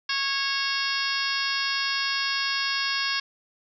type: harmonic tone with a mistuned harmonic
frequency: 550 Hz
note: C#5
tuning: 14 cents flat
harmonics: 2 / 3 / 4 / 5 / 6 / 7 / 8 / 9 / 10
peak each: -33 / -30 / -34 / -33 / -34 / -36 / -33 / -32 / -34 dBFS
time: 0.09-3.2 s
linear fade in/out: 5 ms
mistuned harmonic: 7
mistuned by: -59 cents
effects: none